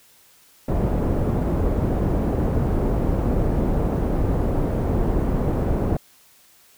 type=low-pass noise; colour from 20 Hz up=pink; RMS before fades=-21 dBFS; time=0.68-5.97 s; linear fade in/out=5 ms; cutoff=540 Hz; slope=12 dB/octave; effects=white hiss -54 dBFS RMS until 6.77 s